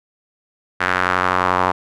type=tone with band-pass filter sweep; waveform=sawtooth; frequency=91.4 Hz; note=F#2; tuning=21 cents flat; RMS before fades=-18 dBFS; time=0.8-1.72 s; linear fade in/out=10 ms; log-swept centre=1600 to 1000 Hz; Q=2.4; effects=none